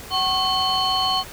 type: tone cluster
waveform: sine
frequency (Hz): 754 / 1093 / 3055 / 4335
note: F#5 / C#6 / G7 / C#8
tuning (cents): +32 / -25 / -45 / -39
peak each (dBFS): -23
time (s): 0.1-1.24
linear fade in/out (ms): 50
effects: tanh soft clip ceiling -12 dBFS + pink hiss -38 dBFS RMS until 1.32 s